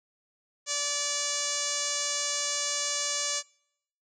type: tone with low-pass filter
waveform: 5% pulse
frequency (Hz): 579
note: D5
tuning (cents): -25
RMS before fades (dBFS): -30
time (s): 0.66-3.43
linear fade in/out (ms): 50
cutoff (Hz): 6800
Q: 3.9
effects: noise-tail reverb RT60 0.7 s tail -25 dB re dry